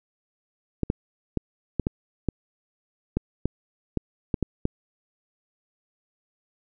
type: clicks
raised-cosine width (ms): 3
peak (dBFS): -10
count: 12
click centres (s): 0.833 / 0.901 / 1.373 / 1.797 / 1.869 / 2.287 / 3.17 / 3.456 / 3.973 / 4.342 / 4.427 / 4.654
effects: none